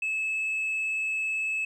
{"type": "tone with vibrato", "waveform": "sine", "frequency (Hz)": 2600, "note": "E7", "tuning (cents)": -24, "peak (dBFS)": -24, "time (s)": [0.02, 1.65], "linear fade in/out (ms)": 5, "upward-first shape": "triangle", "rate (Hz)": 18, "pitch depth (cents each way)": 8, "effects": ["tanh soft clip ceiling -25 dBFS", "11-bit"]}